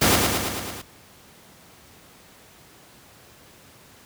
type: noise with echo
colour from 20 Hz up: pink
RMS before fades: -17 dBFS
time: 0.01-0.16 s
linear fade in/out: 10 ms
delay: 110 ms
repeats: 6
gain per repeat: -3 dB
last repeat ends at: 0.82 s
effects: pink hiss -50 dBFS RMS until 4.05 s + high-pass 80 Hz 12 dB/octave